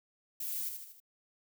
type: noise with echo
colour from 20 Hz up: violet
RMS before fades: -38 dBFS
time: 0.4-0.69 s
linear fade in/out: 5 ms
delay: 78 ms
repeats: 4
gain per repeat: -5 dB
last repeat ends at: 1.002 s
effects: none